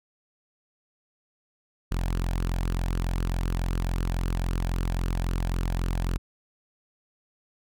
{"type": "tone with flanger", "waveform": "sawtooth", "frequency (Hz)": 43.65, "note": "F1", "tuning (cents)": 0, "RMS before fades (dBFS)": -27, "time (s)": [1.91, 6.18], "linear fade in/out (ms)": 10, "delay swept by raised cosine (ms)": [0.66, 1.27], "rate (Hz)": 3.8, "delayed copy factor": 0.5, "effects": []}